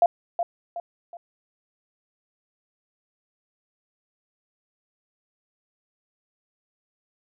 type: tone with echo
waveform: sine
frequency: 689 Hz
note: F5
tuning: 24 cents flat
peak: -13 dBFS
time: 0.02-0.06 s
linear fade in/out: 2 ms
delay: 370 ms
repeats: 3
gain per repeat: -8 dB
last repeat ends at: 1.17 s
effects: none